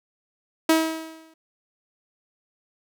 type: tone with exponential decay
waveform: sawtooth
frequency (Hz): 321.2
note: E4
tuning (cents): -45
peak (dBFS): -10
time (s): 0.69-1.34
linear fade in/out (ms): 5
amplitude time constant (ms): 140
effects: none